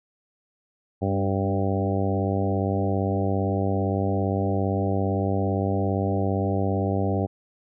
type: harmonic tone with a mistuned harmonic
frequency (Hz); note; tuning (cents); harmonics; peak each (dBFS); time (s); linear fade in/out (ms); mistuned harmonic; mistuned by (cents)
97.6; G2; -7; 1 / 2 / 3 / 4 / 5 / 6 / 7 / 8; -25 / -28 / -30 / -31 / -32 / -33 / -33 / -34; 1.01-7.27; 20; 3; -18
effects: none